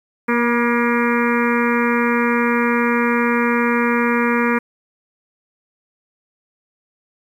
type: harmonic tone with a mistuned harmonic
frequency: 237.5 Hz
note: A#3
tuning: 33 cents sharp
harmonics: 1 / 2 / 4 / 5 / 6 / 7 / 8 / 9 / 10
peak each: -18 / -21 / -24 / -25 / -26 / -26 / -27 / -28 / -28 dBFS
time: 0.28-4.59 s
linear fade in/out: 10 ms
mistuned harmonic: 4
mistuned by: +20 cents
effects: 8-bit